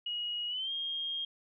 sine tone with pitch glide, 2896 to 3232 Hz, F#7 to G#7, -38 to -48 cents, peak -33 dBFS, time 0.06-1.25 s, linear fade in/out 5 ms, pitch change +190 cents, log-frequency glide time 0.48-0.72 s, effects none

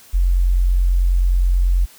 sine tone, 44.67 Hz, F1, 40 cents sharp, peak -12 dBFS, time 0.13-1.86 s, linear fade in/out 20 ms, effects white hiss -46 dBFS RMS until 1.98 s

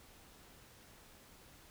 silence, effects pink hiss -60 dBFS RMS until 1.7 s

